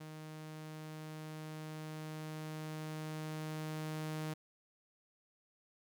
sawtooth tone with level ramp, 155.56 Hz, D#3, in tune, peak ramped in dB -43 to -34 dBFS, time 0-4.34 s, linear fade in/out 10 ms, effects none

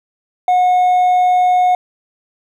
sine tone with hard clipping, 727 Hz, F#5, 31 cents flat, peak -10 dBFS, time 0.48-1.75 s, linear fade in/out 2 ms, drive 2 dB, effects none

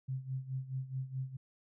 sine tone with tremolo, 131.6 Hz, C3, 10 cents sharp, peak -33 dBFS, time 0.08-1.37 s, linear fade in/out 10 ms, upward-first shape sine, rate 4.7 Hz, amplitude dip 80%, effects none

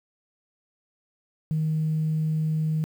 sine tone, 156.6 Hz, D#3, 11 cents sharp, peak -21 dBFS, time 1.51-2.84 s, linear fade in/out 0 ms, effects tanh soft clip ceiling -18 dBFS + 9-bit

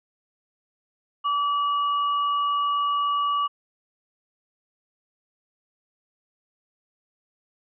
sine tone pair together, 1151.7 / 2902 Hz, D6 / F#7, -34 / -34 cents, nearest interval octave + major third, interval 1600 cents, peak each -21 / -33 dBFS, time 1.24-3.48 s, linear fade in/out 20 ms, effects none

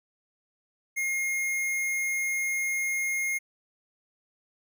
square tone, 2140 Hz, C7, 38 cents sharp, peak -27 dBFS, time 0.96-3.39 s, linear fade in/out 20 ms, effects none

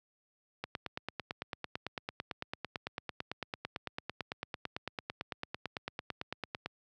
click train, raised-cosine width 0.3 ms, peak -20 dBFS, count 55, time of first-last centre 0.64-6.66 s, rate 8.97 Hz, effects high-pass 80 Hz 12 dB/octave

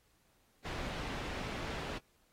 pink low-pass noise, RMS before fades -41 dBFS, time 0.64-1.99 s, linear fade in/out 20 ms, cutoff 3600 Hz, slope 12 dB/octave, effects pink hiss -72 dBFS RMS until 2.32 s + AAC 48 kbps

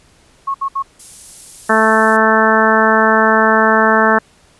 sine tone bursts, 1095 Hz, C#6, 22 cents flat, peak -15 dBFS, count 3, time 0.47-0.826 s, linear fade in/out 10 ms, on 74 ms, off 67 ms
pink high-pass noise, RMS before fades -34 dBFS, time 0.99-2.17 s, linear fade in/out 10 ms, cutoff 10000 Hz, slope 12 dB/octave
harmonic tone, 220 Hz, A3, in tune, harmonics 1 / 2 / 3 / 4 / 5 / 6 / 7 / 8, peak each -17 / -17 / -17 / -17 / -17 / -17 / -17 / -17 dBFS, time 1.69-4.19 s, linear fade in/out 10 ms
effects pink hiss -50 dBFS RMS until 4.59 s + resampled to 24000 Hz

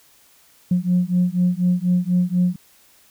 sine beating tone pair, 177.2 / 181.3 Hz, F3 / F#3, +25 / -35 cents, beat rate 4.1 Hz, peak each -18 dBFS, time 0.71-2.56 s, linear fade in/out 5 ms, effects tanh soft clip ceiling -10 dBFS + white hiss -54 dBFS RMS until 3.1 s

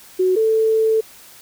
sine tone pair in turn, 370.5 / 442.1 Hz, F#4 / A4, +2 / +8 cents, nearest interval minor third, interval 306 cents, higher second, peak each -13 dBFS, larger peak neither, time 0.19-0.36 / 0.36-1.01 s, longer second, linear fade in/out 10 ms, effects white hiss -44 dBFS RMS until 1.41 s

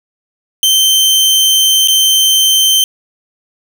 sawtooth tone with dropouts, 3110 Hz, G7, 14 cents flat, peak -4 dBFS, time 0.63-2.84 s, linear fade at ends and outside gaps 1 ms, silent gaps 1.875-1.883 s, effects none

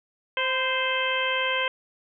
harmonic tone with a mistuned harmonic, 522 Hz, C5, 4 cents flat, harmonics 1 / 2 / 3 / 4 / 5 / 6, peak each -30 / -30 / -30 / -30 / -30 / -30 dBFS, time 0.37-1.68 s, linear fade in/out 2 ms, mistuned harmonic 2, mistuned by -33 cents, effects none

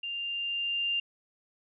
sine tone with level ramp, 2794 Hz, F7, in tune, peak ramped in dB -33 to -26 dBFS, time 0.03-1 s, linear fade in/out 5 ms, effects none

